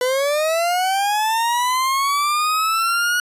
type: linear sweep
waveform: 40% pulse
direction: up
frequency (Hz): 493.9 to 1460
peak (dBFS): -16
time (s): 0.01-3.2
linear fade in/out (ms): 2
effects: resampled to 32000 Hz